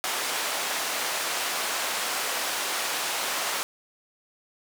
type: band-pass noise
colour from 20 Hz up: pink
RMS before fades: -29 dBFS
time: 0.04-3.63 s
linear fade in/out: 0 ms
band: 680 to 13000 Hz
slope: 12 dB/octave
effects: none